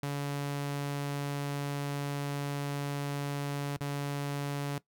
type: tone with dropouts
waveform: sawtooth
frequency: 142.5 Hz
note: C#3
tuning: 48 cents sharp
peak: -28 dBFS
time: 0.03-4.78 s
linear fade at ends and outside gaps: 2 ms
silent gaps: 3.767-3.808 s
effects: noise-tail reverb RT60 0.1 s tail -18 dB re dry